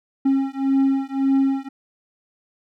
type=beating tone pair; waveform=triangle; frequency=270 / 271.8 Hz; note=C#4 / C#4; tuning=-45 / -34 cents; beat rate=1.8 Hz; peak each=-18 dBFS; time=0.25-1.69 s; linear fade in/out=10 ms; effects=none